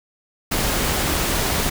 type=noise; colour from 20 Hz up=pink; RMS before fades=-21 dBFS; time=0.51-1.7 s; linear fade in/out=10 ms; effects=none